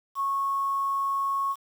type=tone with quantisation; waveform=sine; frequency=1100 Hz; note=C#6; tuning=14 cents flat; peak=-24 dBFS; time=0.15-1.56 s; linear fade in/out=50 ms; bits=8; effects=none